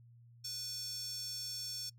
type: tone with high-pass filter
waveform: square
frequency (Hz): 493.9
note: B4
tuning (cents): 0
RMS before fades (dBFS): -42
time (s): 0.44-1.9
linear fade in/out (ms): 10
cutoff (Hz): 5300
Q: 6.3
effects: noise-tail reverb RT60 0.1 s tail -23 dB re dry + added 118 Hz sine -57 dBFS peak until 1.98 s